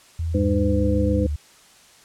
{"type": "tone with pitch glide", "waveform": "sine", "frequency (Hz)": [82.41, 73.84], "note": ["E2", "D2"], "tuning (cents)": [0, 10], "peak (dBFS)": -22, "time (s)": [0.19, 1.36], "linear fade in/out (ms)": 5, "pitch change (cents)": -190, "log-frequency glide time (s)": [0.52, 0.81]}
{"type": "harmonic tone", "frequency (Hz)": 101.1, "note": "G#2", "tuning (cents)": -46, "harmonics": [1, 2, 3, 5], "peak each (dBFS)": [-24, -24, -24, -24], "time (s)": [0.34, 1.27], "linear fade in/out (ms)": 10}
{"effects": ["white hiss -51 dBFS RMS until 2.04 s", "low-pass 9000 Hz 12 dB/octave"]}